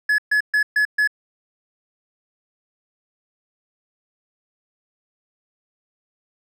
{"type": "tone bursts", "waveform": "triangle", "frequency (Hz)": 1702, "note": "G#6", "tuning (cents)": 42, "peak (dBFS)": -13, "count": 5, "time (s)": [0.09, 1.075], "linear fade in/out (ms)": 5, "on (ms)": 93, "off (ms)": 130, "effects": []}